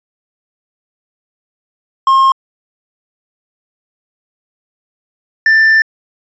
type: tone pair in turn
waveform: triangle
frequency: 1070 / 1776.8 Hz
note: C6 / A6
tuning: +38 / +16 cents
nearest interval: major sixth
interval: 878 cents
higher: second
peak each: -4 dBFS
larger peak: neither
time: 2.07-2.32 / 5.46-5.82 s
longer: second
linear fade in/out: 2 ms
effects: resampled to 16000 Hz